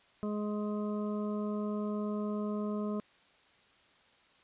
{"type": "harmonic tone", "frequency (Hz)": 209.3, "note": "G#3", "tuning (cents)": 14, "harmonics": [1, 2, 3, 5, 6], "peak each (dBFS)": [-33, -39, -43, -47, -49], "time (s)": [0.23, 3], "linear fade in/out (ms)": 0, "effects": ["white hiss -64 dBFS RMS until 4.43 s", "resampled to 8000 Hz"]}